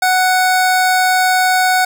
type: tone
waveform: 25% pulse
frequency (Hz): 741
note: F#5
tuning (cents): +2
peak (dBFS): -7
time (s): 0.02-1.85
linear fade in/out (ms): 5
effects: none